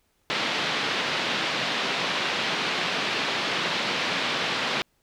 white band-pass noise, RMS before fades -27 dBFS, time 0.3-4.82 s, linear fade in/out 0 ms, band 140 to 3900 Hz, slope 24 dB/octave, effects pink hiss -69 dBFS RMS until 5.02 s

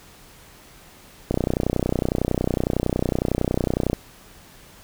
click train, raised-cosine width 2 ms, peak -7 dBFS, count 82, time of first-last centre 1.31-3.931 s, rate 30.9 Hz, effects pink hiss -48 dBFS RMS until 4.83 s

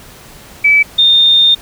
sine tone pair in turn, 2300 / 3638 Hz, D7 / A#7, -37 / -43 cents, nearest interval minor sixth, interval 794 cents, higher second, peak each -5 dBFS, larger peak neither, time 0.64-0.83 / 0.98-1.55 s, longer second, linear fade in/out 10 ms, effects pink hiss -37 dBFS RMS until 1.61 s

